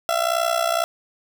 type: tone with amplitude modulation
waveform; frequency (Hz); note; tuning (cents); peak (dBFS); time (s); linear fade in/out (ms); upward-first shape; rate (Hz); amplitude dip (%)
30% pulse; 673; E5; +36; -13; 0.09-0.84; 0; sine; 61.9; 80
effects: none